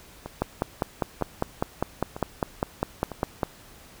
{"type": "two click trains", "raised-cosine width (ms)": 1, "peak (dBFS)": [-9, -20], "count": [16, 4], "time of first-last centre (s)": [[0.42, 3.432], [0.26, 3.117]], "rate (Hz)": [4.98, 1.05], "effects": ["pink hiss -50 dBFS RMS until 4 s"]}